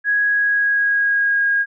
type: tone with pitch glide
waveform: sine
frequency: 1661.2 to 1632.7 Hz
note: G#6 to G#6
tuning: 0 to -30 cents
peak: -14 dBFS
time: 0.04-1.66 s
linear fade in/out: 50 ms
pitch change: -30 cents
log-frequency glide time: 0.24-1.47 s
effects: none